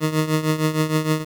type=tone with tremolo; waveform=20% pulse; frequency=155.9 Hz; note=D#3; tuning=4 cents sharp; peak=-10 dBFS; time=0-1.25 s; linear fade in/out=50 ms; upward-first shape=triangle; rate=6.5 Hz; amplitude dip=80%; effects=8-bit